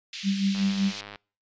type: band-pass noise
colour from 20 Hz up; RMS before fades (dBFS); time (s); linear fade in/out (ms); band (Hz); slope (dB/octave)
pink; -38; 0.13-1.01; 2; 2500 to 5400; 24
type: tone with tremolo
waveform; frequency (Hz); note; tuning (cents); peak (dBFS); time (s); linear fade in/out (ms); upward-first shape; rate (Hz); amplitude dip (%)
sine; 196; G3; 0; -20; 0.23-0.93; 50; sine; 5.3; 60
type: click train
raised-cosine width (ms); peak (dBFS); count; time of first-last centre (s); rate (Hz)
0.3; -24; 63; 0.55-1.158; 102
effects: noise-tail reverb RT60 0.4 s tail -26 dB re dry + resampled to 16000 Hz